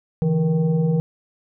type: tone with frequency modulation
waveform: sine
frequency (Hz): 164.81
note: E3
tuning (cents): 0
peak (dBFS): -16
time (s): 0.22-1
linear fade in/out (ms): 0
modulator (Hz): 309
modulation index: 0.72
effects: none